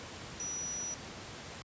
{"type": "tone in noise", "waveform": "sine", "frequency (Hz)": 5870, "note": "F#8", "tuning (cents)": -15, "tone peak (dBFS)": -36, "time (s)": [0.4, 0.94], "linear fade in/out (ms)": 0, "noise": "pink", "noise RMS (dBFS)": -45, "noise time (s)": [0, 1.62], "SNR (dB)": 6, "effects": ["high-pass 80 Hz 12 dB/octave", "resampled to 16000 Hz"]}